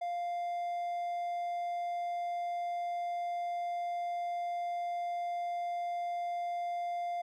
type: tone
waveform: triangle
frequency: 698.5 Hz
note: F5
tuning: in tune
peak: -31 dBFS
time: 0.01-7.22 s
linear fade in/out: 10 ms
effects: none